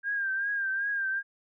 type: tone with vibrato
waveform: sine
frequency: 1600 Hz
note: G6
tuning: 35 cents sharp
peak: -27 dBFS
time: 0.03-1.23 s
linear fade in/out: 50 ms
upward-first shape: triangle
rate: 2.6 Hz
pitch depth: 66 cents each way
effects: none